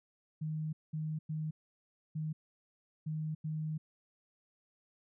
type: tone bursts at uneven times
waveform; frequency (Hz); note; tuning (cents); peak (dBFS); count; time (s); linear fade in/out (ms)
sine; 155.56; D#3; 0; -34; 6; 0.41-0.73 / 0.93-1.19 / 1.29-1.51 / 2.15-2.33 / 3.06-3.35 / 3.44-3.78; 10
effects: none